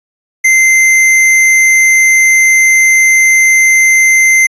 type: tone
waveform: square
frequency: 2078 Hz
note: C7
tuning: 12 cents flat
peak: -5 dBFS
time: 0.44-4.47 s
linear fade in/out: 10 ms
effects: resampled to 22050 Hz